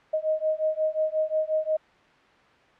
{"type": "beating tone pair", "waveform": "sine", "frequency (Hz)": [622.3, 627.9], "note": ["D#5", "D#5"], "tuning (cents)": [0, 16], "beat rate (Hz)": 5.6, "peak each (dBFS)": -26, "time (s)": [0.13, 1.77], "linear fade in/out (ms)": 10, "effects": ["white hiss -56 dBFS RMS until 2.79 s", "low-pass 2000 Hz 12 dB/octave"]}